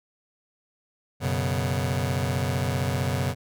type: chord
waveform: sawtooth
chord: F# suspended fourth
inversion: none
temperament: just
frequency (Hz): 92.5 / 123.33 / 138.75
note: F#2 / B2 / C#3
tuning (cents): 0 / -2 / +2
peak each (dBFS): -24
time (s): 1.2-3.35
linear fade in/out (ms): 50
effects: none